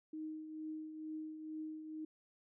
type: tone with tremolo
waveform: sine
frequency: 312 Hz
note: D#4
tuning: 5 cents sharp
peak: -40 dBFS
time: 0.13-2.05 s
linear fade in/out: 5 ms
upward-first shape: triangle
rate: 2.2 Hz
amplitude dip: 55%
effects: none